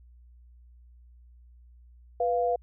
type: tone pair together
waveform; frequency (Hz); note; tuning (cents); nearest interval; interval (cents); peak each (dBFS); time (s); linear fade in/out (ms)
sine; 492.3 / 696.2; B4 / F5; -6 / -6; tritone; 600; -26; 2.2-2.56; 5
effects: added 60 Hz sine -51 dBFS peak until 2.62 s